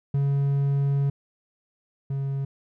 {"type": "tone pair in turn", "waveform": "triangle", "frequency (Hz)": [139.8, 137.4], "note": ["C#3", "C#3"], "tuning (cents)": [15, -15], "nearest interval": "unison", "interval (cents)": 30, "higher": "first", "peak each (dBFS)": [-18, -23], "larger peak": "first", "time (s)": [[0.14, 1.1], [2.1, 2.45]], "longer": "first", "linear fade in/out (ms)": 5, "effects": []}